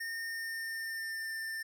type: tone with pitch glide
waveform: square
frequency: 1827 to 1791.5 Hz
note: A#6 to A6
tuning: -35 to +31 cents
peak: -37 dBFS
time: 0-1.63 s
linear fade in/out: 10 ms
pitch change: -34 cents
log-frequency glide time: 0.25-1.34 s
effects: none